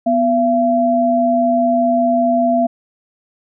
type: tone pair together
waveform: sine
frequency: 246.9 / 678.1 Hz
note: B3 / E5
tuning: 0 / +49 cents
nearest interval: octave + perfect fourth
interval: 1749 cents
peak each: -16 / -13 dBFS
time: 0.06-2.67 s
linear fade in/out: 10 ms
effects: none